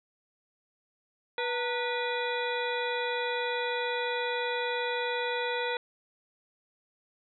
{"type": "harmonic tone with a mistuned harmonic", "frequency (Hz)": 488.8, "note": "B4", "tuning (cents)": -18, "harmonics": [1, 2, 3, 4, 5, 7, 8], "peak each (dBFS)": [-32, -35, -37, -38, -39, -40, -41], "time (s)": [1.38, 5.77], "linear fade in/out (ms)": 2, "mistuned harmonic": 2, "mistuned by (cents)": -110, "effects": []}